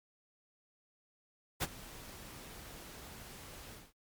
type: noise with ADSR envelope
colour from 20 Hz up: pink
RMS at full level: -31 dBFS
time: 1.6-3.93 s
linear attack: 27 ms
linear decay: 35 ms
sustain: -19 dB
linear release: 210 ms
effects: MP3 96 kbps